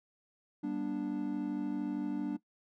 triangle chord, G major, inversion none, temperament equal with one note detuned, 196 / 240.7 / 293.7 Hz, G3 / B3 / D4, 0 / -44 / 0 cents, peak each -38 / -37 / -32 dBFS, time 0.63-2.37 s, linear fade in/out 10 ms, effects noise-tail reverb RT60 0.1 s tail -18 dB re dry

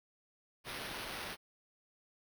violet noise with sample-and-hold, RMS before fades -43 dBFS, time 0.64-1.37 s, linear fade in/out 50 ms, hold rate 7350 Hz, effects none

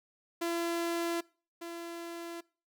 sawtooth tone pair in turn, 338.9 / 338.9 Hz, E4 / E4, +48 / +48 cents, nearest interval unison, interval 0 cents, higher neither, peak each -27 / -36 dBFS, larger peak first, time 0.41-1.21 / 1.61-2.41 s, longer neither, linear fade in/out 10 ms, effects noise-tail reverb RT60 0.4 s tail -24 dB re dry

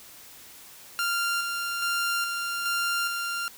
sawtooth tone with tremolo, 1391 Hz, F6, 7 cents flat, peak -21 dBFS, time 0.99-3.48 s, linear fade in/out 0 ms, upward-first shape square, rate 1.2 Hz, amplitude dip 35%, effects white hiss -48 dBFS RMS until 3.57 s

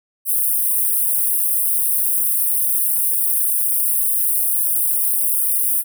white high-pass noise, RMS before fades -18 dBFS, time 0.25-5.84 s, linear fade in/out 50 ms, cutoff 8900 Hz, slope 96 dB/octave, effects none

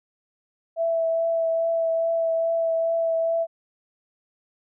sine tone with vibrato, 660 Hz, E5, 2 cents sharp, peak -20 dBFS, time 0.76-3.47 s, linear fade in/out 50 ms, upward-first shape triangle, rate 2.4 Hz, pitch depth 15 cents each way, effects none

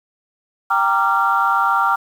sine chord, G minor seventh, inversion none, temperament equal with one note detuned, 784 / 932.3 / 1174.7 / 1378.5 Hz, G5 / Bb5 / D6 / F6, 0 / 0 / 0 / -23 cents, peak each -20 / -20 / -19 / -17 dBFS, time 0.7-1.96 s, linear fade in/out 10 ms, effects tanh soft clip ceiling -4 dBFS + 7-bit

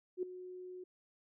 sine tone with ADSR envelope, 365.2 Hz, F#4, 23 cents flat, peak -31 dBFS, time 0.17-0.84 s, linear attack 58 ms, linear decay 4 ms, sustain -14 dB, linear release 7 ms, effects none

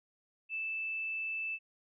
sine tone, 2637 Hz, E7, in tune, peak -34 dBFS, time 0.49-1.59 s, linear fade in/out 50 ms, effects none

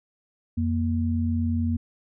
sine tone pair together, 88 / 234.9 Hz, F2 / A#3, +14 / +13 cents, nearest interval octave + perfect fourth, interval 1699 cents, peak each -24 / -25 dBFS, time 0.57-1.77 s, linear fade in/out 10 ms, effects none

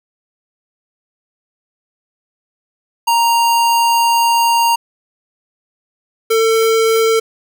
square tone pair in turn, 932.3 / 448.5 Hz, A#5 / A4, 0 / +33 cents, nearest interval octave + minor second, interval 1267 cents, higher first, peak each -11 dBFS, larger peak neither, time 3.07-4.76 / 6.3-7.2 s, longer first, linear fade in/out 10 ms, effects none

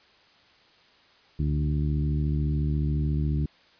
harmonic tone with a mistuned harmonic, 74.1 Hz, D2, 16 cents sharp, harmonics 1 / 2 / 3 / 4 / 5, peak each -26 / -26 / -35 / -35 / -43 dBFS, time 1.39-3.46 s, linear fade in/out 5 ms, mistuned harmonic 1, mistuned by -52 cents, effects white hiss -58 dBFS RMS until 3.79 s + resampled to 11025 Hz

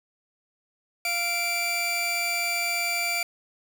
sawtooth tone pair together, 696 / 2341 Hz, F5 / D7, -6 / -6 cents, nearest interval octave + major sixth, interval 2100 cents, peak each -28 / -22 dBFS, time 1.05-3.23 s, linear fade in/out 2 ms, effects none

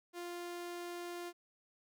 sawtooth tone, 349.2 Hz, F4, in tune, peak -38 dBFS, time 0.13-1.33 s, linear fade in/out 50 ms, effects none

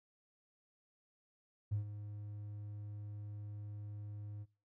triangle tone with ADSR envelope, 103.83 Hz, G#2, in tune, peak -28 dBFS, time 1.71-4.46 s, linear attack 19 ms, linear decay 110 ms, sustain -14 dB, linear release 41 ms, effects noise-tail reverb RT60 0.3 s tail -21 dB re dry + tanh soft clip ceiling -30 dBFS

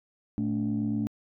sine tone cluster, 113.7 / 218.3 / 286.7 Hz, A#2 / A3 / D4, -43 / -13 / -42 cents, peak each -33 / -27 / -30 dBFS, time 0.38-1.07 s, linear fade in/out 0 ms, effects tanh soft clip ceiling -20 dBFS

